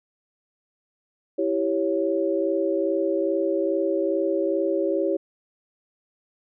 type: chord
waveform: sine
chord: C# diminished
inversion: first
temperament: equal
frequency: 329.6 / 392 / 554.4 Hz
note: E4 / G4 / C#5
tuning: 0 / 0 / 0 cents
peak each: -25 / -25 / -25 dBFS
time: 1.38-5.17 s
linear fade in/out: 10 ms
effects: none